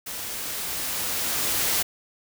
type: noise with level ramp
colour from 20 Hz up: white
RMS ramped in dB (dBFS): -34 to -23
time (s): 0.06-1.83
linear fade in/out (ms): 10
effects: none